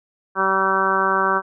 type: harmonic tone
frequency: 192 Hz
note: G3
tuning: 36 cents flat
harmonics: 1 / 2 / 3 / 4 / 5 / 6 / 7 / 8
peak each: -31 / -25 / -28 / -28 / -23 / -21 / -24 / -23 dBFS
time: 0.35-1.42 s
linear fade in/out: 50 ms
effects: none